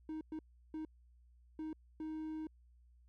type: tone bursts at uneven times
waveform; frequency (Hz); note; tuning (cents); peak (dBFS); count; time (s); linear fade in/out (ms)
triangle; 313.1; D#4; +11; -38; 5; 0.09-0.21 / 0.32-0.39 / 0.74-0.85 / 1.59-1.73 / 2-2.47; 2
effects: added 60 Hz sine -62 dBFS peak until 3.08 s